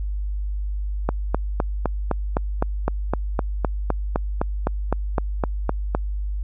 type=click train; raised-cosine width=1 ms; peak=-6 dBFS; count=20; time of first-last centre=1.09-5.949 s; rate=3.91 Hz; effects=added 50 Hz sine -23 dBFS peak until 6.43 s